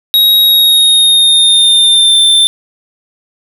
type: tone with pitch glide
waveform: square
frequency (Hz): 3796 to 3562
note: A#7 to A7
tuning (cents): +31 to +21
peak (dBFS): -5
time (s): 0.14-2.47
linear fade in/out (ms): 0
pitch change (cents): -110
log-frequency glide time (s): 0.41-2.2
effects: none